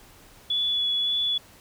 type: tone with vibrato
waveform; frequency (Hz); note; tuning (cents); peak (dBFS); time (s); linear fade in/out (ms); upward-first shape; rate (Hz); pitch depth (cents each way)
sine; 3415; G#7; +48; -22; 0.5-1.38; 5; sine; 1.8; 11
effects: pink hiss -52 dBFS RMS until 1.6 s